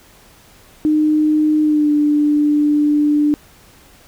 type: tone with pitch glide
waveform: sine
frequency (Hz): 305.9 to 296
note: D#4 to D4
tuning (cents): -29 to +14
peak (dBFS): -11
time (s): 0.85-3.34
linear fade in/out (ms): 0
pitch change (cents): -57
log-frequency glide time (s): 1.62-1.91
effects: pink hiss -47 dBFS RMS until 4.07 s